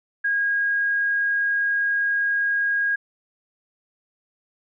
sine tone, 1635 Hz, G#6, 28 cents flat, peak -19 dBFS, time 0.24-2.96 s, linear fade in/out 10 ms, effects none

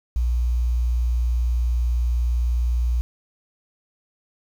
sine tone, 59.8 Hz, A#1, 45 cents sharp, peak -17 dBFS, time 0.16-3.01 s, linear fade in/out 0 ms, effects tanh soft clip ceiling -14 dBFS + 8-bit

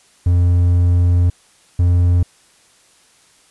triangle tone bursts at uneven times, 88 Hz, F2, 14 cents sharp, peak -8 dBFS, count 2, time 0.26-1.3 / 1.79-2.23 s, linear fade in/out 5 ms, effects white hiss -52 dBFS RMS until 3.5 s + resampled to 24000 Hz

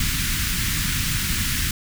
pink band-stop noise, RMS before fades -23 dBFS, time 0-1.71 s, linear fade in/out 2 ms, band 230 to 1500 Hz, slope 24 dB/octave, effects none

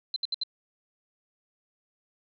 sine tone bursts, 4066 Hz, B7, 50 cents sharp, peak -26 dBFS, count 4, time 0.14-0.435 s, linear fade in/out 2 ms, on 22 ms, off 69 ms, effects none

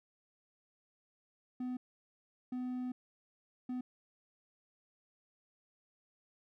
triangle tone bursts at uneven times, 251.2 Hz, B3, 30 cents sharp, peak -34 dBFS, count 3, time 1.6-1.77 / 2.52-2.92 / 3.69-3.81 s, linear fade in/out 5 ms, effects none

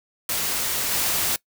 white noise with level steps, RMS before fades -25 / -23 dBFS, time 0.29-1.36 s, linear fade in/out 2 ms, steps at 0.91 s, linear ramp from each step 5 ms, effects noise-tail reverb RT60 0.1 s tail -22 dB re dry

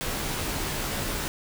pink noise with comb filter, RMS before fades -30 dBFS, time 0.01-1.28 s, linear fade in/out 0 ms, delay 17 ms, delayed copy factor -0.55, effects none

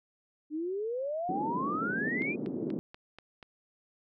sine exponential sweep, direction up, 293.7 to 2489 Hz, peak -31 dBFS, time 0.5-2.36 s, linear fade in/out 50 ms
white band-pass noise, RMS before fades -35 dBFS, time 1.29-2.79 s, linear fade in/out 0 ms, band 180 to 360 Hz, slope 24 dB/octave
click train, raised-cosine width 0.3 ms, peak -31 dBFS, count 6, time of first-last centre 2.22-3.428 s, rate 4.14 Hz
effects none

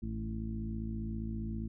harmonic tone with a mistuned harmonic, 55 Hz, A1, in tune, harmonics 1 / 2 / 3 / 4 / 5 / 6, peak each -39 / -41 / -48 / -39 / -52 / -47 dBFS, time 0.02-1.68 s, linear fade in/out 10 ms, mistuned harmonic 3, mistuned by -26 cents, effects none

